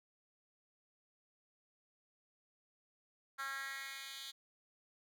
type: tone with high-pass filter sweep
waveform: 10% pulse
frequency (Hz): 271.9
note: C#4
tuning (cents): -33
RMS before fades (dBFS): -45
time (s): 3.38-4.32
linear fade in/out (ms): 20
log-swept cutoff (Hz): 1400 to 3300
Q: 3.1
effects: none